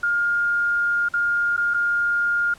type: tone with dropouts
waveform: sine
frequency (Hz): 1413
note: F6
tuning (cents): +20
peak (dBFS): -18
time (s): 0.03-2.54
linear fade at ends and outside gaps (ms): 5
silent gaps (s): 1.087-1.137 / 1.566-1.576 / 1.739-1.743
effects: pink hiss -49 dBFS RMS until 2.58 s + low-pass 10000 Hz 12 dB/octave